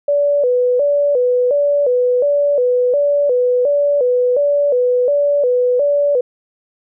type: tone with vibrato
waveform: sine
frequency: 534 Hz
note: C5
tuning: 35 cents sharp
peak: -11 dBFS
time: 0.08-6.21 s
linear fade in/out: 5 ms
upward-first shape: square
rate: 1.4 Hz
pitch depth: 130 cents each way
effects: none